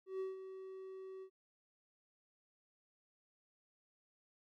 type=tone with ADSR envelope; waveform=triangle; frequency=380 Hz; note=F#4; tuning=46 cents sharp; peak=-35 dBFS; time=0.06-1.3 s; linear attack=140 ms; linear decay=160 ms; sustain=-10 dB; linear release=76 ms; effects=none